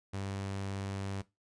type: tone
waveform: sawtooth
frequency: 98 Hz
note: G2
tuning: in tune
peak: -32 dBFS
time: 0.13-1.22 s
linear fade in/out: 10 ms
effects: noise-tail reverb RT60 0.2 s tail -17 dB re dry + resampled to 22050 Hz